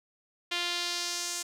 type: tone with band-pass filter sweep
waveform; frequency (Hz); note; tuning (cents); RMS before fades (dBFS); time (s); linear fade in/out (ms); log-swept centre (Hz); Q
sawtooth; 349.2; F4; 0; -33; 0.51-1.43; 10; 3200 to 7300; 1.8
effects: none